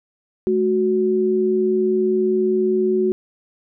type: tone pair together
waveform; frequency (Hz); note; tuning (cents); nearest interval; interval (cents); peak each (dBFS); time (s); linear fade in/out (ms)
sine; 215 / 370; A3 / F#4; -40 / 0; major sixth; 940; -22 / -16; 0.47-3.12; 0
effects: none